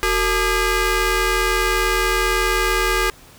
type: ring-modulated tone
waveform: 15% pulse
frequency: 415.3 Hz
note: G#4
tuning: in tune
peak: -7 dBFS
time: 0.03-3.1 s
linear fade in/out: 0 ms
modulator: 790 Hz
effects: pink hiss -46 dBFS RMS until 3.38 s